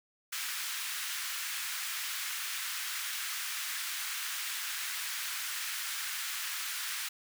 pink high-pass noise, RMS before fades -37 dBFS, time 0.32-7.09 s, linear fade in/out 10 ms, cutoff 1400 Hz, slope 24 dB/octave, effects none

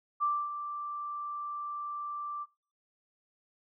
sine tone with ADSR envelope, 1174.7 Hz, D6, in tune, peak -25 dBFS, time 0.2-2.46 s, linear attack 29 ms, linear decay 260 ms, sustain -10 dB, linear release 38 ms, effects noise-tail reverb RT60 0.4 s tail -24 dB re dry

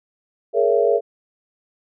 sine chord, A# half-diminished seventh, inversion third, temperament just, 419.5 / 466.2 / 559.4 / 671.3 Hz, G#4 / A#4 / C#5 / E5, +17 / 0 / +16 / +31 cents, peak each -19 / -18 / -21 / -21 dBFS, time 0.53-1.01 s, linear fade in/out 50 ms, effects none

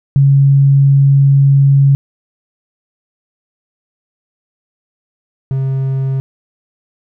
sine / triangle tone pair in turn, 138.59 / 133.95 Hz, C#3 / C3, 0 / +41 cents, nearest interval minor second, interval 59 cents, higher first, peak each -5 / -11 dBFS, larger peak first, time 0.16-1.95 / 5.51-6.2 s, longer first, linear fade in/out 0 ms, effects none

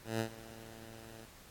10% pulse tone with ADSR envelope, 112.5 Hz, A2, 39 cents sharp, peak -23 dBFS, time 0.04-1.26 s, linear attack 160 ms, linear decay 90 ms, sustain -19 dB, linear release 17 ms, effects pink hiss -57 dBFS RMS until 1.5 s + AAC 64 kbps

